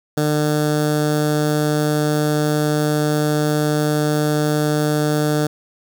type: tone with notch filter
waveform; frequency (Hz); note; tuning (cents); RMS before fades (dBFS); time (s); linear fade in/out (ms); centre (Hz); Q
15% pulse; 150.5; D3; +43; -18; 0.17-5.47; 5; 2400; 1.3
effects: none